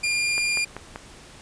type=tone; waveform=sawtooth; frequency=2405 Hz; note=D7; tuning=41 cents sharp; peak=-18 dBFS; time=0.03-0.65 s; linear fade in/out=10 ms
type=click train; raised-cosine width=0.5 ms; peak=-18 dBFS; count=4; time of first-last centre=0.38-0.959 s; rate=5.18 Hz
effects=pink hiss -46 dBFS RMS until 1.41 s + resampled to 22050 Hz